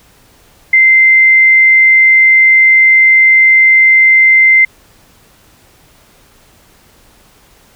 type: tone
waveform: sine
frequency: 2080 Hz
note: C7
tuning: 11 cents flat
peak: -3 dBFS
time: 0.73-4.65 s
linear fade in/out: 5 ms
effects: pink hiss -46 dBFS RMS until 7.75 s